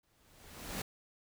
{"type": "noise with exponential growth", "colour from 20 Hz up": "pink", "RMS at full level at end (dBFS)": -37, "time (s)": [0.03, 0.82], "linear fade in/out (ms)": 5, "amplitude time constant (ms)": 170, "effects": []}